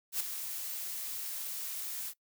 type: noise with ADSR envelope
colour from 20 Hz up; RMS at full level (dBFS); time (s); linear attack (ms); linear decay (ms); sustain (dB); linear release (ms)
blue; -30; 0.12-2.14; 82; 6; -9; 60
effects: noise-tail reverb RT60 0.1 s tail -20 dB re dry